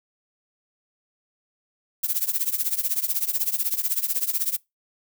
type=noise with tremolo; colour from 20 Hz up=violet; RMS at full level=-21 dBFS; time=2.03-4.57 s; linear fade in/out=10 ms; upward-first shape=triangle; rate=16 Hz; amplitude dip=95%; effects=noise-tail reverb RT60 0.2 s tail -24 dB re dry